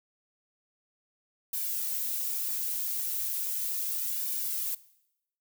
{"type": "noise with flanger", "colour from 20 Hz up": "violet", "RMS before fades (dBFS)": -32, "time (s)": [1.53, 4.75], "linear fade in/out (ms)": 5, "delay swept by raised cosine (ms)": [1.5, 4.5], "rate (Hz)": 0.36, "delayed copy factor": -0.7, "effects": ["noise-tail reverb RT60 0.8 s tail -19 dB re dry"]}